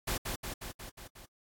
pink noise with echo, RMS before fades -33 dBFS, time 0.07-0.18 s, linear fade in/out 10 ms, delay 180 ms, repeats 6, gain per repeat -3 dB, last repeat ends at 1.26 s, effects AAC 64 kbps

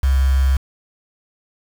sine tone with quantisation, 66.8 Hz, C2, 36 cents sharp, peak -12 dBFS, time 0.03-0.57 s, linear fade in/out 5 ms, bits 5, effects none

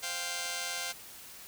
5% pulse chord, C suspended fourth, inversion none, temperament just, 523.3 / 697.7 / 784.9 Hz, C5 / F5 / G5, 0 / -2 / +2 cents, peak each -30 / -27 / -29 dBFS, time 0.02-0.93 s, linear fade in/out 20 ms, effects white hiss -49 dBFS RMS until 1.47 s

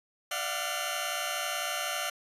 15% pulse tone cluster, 592 / 682 / 740 / 1396 / 3095 Hz, D5 / F5 / F#5 / F6 / G7, +14 / -41 / 0 / -1 / -23 cents, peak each -31 dBFS, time 0.31-2.1 s, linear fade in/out 5 ms, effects resampled to 32000 Hz

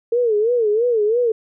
sine tone with vibrato, 451.6 Hz, A4, 45 cents sharp, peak -14 dBFS, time 0.12-1.32 s, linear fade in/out 5 ms, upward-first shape sine, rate 3 Hz, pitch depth 150 cents each way, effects none

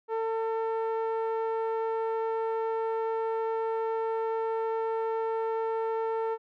sawtooth tone with low-pass filter, 448.8 Hz, A4, 34 cents sharp, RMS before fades -30 dBFS, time 0.08-6.38 s, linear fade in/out 50 ms, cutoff 1000 Hz, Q 1.2, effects none

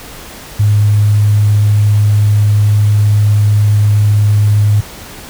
sine tone with quantisation, 104.3 Hz, G#2, 8 cents sharp, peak -6 dBFS, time 0.59-4.81 s, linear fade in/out 10 ms, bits 6, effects pink hiss -31 dBFS RMS until 5.29 s

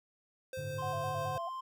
square tone with tremolo, 521 Hz, C5, 7 cents flat, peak -39 dBFS, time 0.53-1.38 s, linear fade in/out 2 ms, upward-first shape sine, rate 6.1 Hz, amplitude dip 25%
triangle chord, G suspended second, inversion none, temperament equal with one note detuned, 100.17 / 110 / 146.83 Hz, G2 / A2 / D3, +38 / 0 / 0 cents, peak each -43 / -42 / -40 dBFS, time 0.57-1.38 s, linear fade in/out 10 ms
triangle tone, 1046.5 Hz, C6, in tune, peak -36 dBFS, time 0.78-1.61 s, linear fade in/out 10 ms
sine tone with vibrato, 709 Hz, F5, 26 cents sharp, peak -38 dBFS, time 0.82-1.49 s, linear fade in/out 5 ms, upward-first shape square, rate 4.6 Hz, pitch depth 78 cents each way
effects none

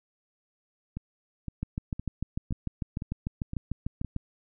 two click trains, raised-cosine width 5 ms, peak -22 / -18 dBFS, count 7 / 18, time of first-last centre 0.97-4.047 / 1.63-4.164 s, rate 1.95 / 6.71 Hz, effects none

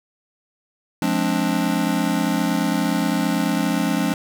square chord, D half-diminished seventh, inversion first, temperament just, 176.2 / 211.4 / 264.3 / 293.7 Hz, F3 / Ab3 / C4 / D4, +16 / +31 / +18 / 0 cents, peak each -25 dBFS, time 1.02-4.14 s, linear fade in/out 2 ms, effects none

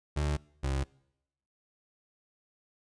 30% pulse tone pair in turn, 74 / 67.68 Hz, D2 / C#2, +14 / -41 cents, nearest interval major second, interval 155 cents, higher first, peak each -25 / -26 dBFS, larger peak first, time 0.16-0.37 / 0.63-0.84 s, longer neither, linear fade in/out 10 ms, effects noise-tail reverb RT60 0.8 s tail -24 dB re dry + resampled to 22050 Hz

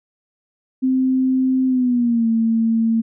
sine tone with pitch glide, 260 to 226.3 Hz, C4 to A3, -11 to +49 cents, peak -14 dBFS, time 0.82-3.02 s, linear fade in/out 20 ms, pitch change -240 cents, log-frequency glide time 1.67-2.28 s, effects none

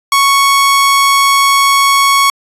sawtooth tone, 1108.7 Hz, C#6, in tune, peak -3 dBFS, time 0.12-2.3 s, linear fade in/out 2 ms, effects resampled to 32000 Hz

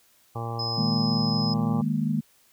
harmonic tone, 115.9 Hz, A#2, 10 cents flat, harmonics 1 / 2 / 3 / 4 / 5 / 6 / 7 / 8 / 9 / 10, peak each -31 / -42 / -42 / -39 / -43 / -45 / -36 / -46 / -43 / -40 dBFS, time 0.35-1.82 s, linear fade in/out 10 ms
sine tone, 5100 Hz, D#8, 42 cents sharp, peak -28 dBFS, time 0.59-1.54 s, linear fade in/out 5 ms
sine chord, D# suspended fourth, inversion none, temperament equal, 155.56 / 207.7 / 233.1 Hz, D#3 / G#3 / A#3, 0 / 0 / 0 cents, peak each -27 dBFS, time 0.77-2.21 s, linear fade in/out 10 ms
effects white hiss -61 dBFS RMS until 2.52 s

